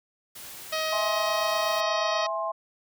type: noise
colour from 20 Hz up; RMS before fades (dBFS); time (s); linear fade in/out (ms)
white; -42; 0.35-1.81; 10
type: harmonic tone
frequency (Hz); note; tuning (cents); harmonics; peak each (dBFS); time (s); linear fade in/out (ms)
631; D#5; +24; 1 / 2 / 3 / 4 / 5 / 6 / 7 / 8 / 9; -30 / -33 / -35 / -36 / -37 / -38 / -38 / -39 / -40; 0.72-2.27; 10
type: chord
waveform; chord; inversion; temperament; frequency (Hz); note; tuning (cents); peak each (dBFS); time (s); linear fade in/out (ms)
sine; E augmented; none; equal with one note detuned; 659.3 / 830.6 / 1055; E5 / G#5 / B#5; 0 / 0 / +14; -30 / -35 / -30; 0.92-2.52; 10
effects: none